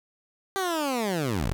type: linear sweep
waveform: 15% pulse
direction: down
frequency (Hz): 395.5 to 32.3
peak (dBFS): -19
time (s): 0.56-1.53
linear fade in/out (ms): 0
effects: none